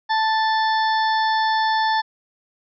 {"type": "harmonic tone", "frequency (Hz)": 880, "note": "A5", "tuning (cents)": 0, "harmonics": [1, 2, 4, 5, 6], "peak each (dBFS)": [-18, -24, -30, -32, -34], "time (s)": [0.09, 2.02], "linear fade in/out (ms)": 20, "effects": []}